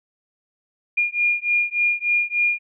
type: beating tone pair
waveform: sine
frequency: 2418 / 2421.4 Hz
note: D7 / D#7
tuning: +50 / -48 cents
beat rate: 3.4 Hz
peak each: -21 dBFS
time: 0.97-2.59 s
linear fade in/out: 10 ms
effects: none